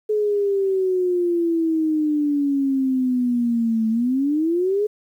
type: exponential two-way sweep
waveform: sine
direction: down then up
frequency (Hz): 428.4 to 220 to 428.4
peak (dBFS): -17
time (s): 0.09-4.87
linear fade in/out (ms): 10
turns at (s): 3.89
effects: 9-bit